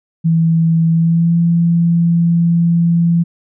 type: tone with pitch glide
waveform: sine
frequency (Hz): 164.1 to 169.3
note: E3 to E3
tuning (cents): -8 to +46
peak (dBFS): -9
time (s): 0.24-3.24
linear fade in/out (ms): 20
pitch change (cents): +54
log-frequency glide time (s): 0.91-1.36
effects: none